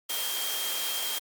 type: tone in noise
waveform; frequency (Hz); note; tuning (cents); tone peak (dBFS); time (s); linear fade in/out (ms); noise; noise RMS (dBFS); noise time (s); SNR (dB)
sine; 3203; G7; +37; -34; 0.09-1.19; 10; white; -32; 0.09-1.19; -5
effects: high-pass 400 Hz 12 dB/octave + Opus 48 kbps